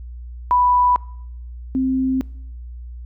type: tone pair in turn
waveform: sine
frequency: 987.8 / 261.6 Hz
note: B5 / C4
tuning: 0 / 0 cents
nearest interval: octave + major seventh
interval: 2300 cents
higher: first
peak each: -12 / -16 dBFS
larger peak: first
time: 0.51-0.96 / 1.75-2.21 s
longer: second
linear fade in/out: 0 ms
effects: noise-tail reverb RT60 0.7 s tail -23 dB re dry + added 60 Hz sine -31 dBFS peak until 3.05 s